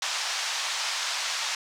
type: band-pass noise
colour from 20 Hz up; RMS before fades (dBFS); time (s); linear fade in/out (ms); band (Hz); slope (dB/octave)
white; -30; 0.02-1.55; 2; 740 to 6300; 24
effects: none